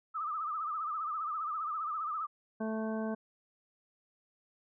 sine tone with vibrato, 1244.5 Hz, D#6, in tune, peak -33 dBFS, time 0.14-2.27 s, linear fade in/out 20 ms, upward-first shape sine, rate 15 Hz, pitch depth 100 cents each way
harmonic tone, 219.8 Hz, A3, 2 cents flat, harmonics 1 / 2 / 3 / 4 / 5 / 7, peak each -34 / -40 / -40 / -47 / -48 / -48 dBFS, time 2.6-3.15 s, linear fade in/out 10 ms
effects none

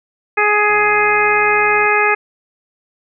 harmonic tone, 418 Hz, G#4, 11 cents sharp, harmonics 1 / 2 / 3 / 4 / 5 / 6, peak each -18 / -18 / -18 / -18 / -18 / -18 dBFS, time 0.37-2.15 s, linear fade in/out 10 ms
click train, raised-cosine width 1 ms, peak -24 dBFS, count 161, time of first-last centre 0.7-1.859 s, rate 138 Hz
effects none

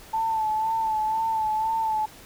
sine tone with vibrato, 880 Hz, A5, in tune, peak -22 dBFS, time 0.13-2.06 s, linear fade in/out 10 ms, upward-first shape sine, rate 2 Hz, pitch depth 38 cents each way, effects pink hiss -47 dBFS RMS until 2.25 s

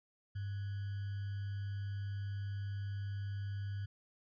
sine tone with sample-and-hold, 100 Hz, G2, 35 cents sharp, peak -37 dBFS, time 0.35-3.86 s, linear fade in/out 10 ms, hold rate 1575 Hz, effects resampled to 11025 Hz

